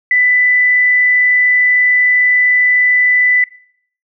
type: tone with frequency modulation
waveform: sine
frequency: 1991 Hz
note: B6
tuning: 14 cents sharp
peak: -8 dBFS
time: 0.11-3.44 s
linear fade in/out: 2 ms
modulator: 33.1 Hz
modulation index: 0.29
effects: noise-tail reverb RT60 0.6 s tail -21 dB re dry